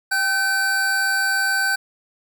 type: tone pair together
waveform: square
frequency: 788 / 1534.7 Hz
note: G5 / G6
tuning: +9 / -37 cents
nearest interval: octave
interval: 1154 cents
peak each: -29 / -19 dBFS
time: 0.11-1.76 s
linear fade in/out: 10 ms
effects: none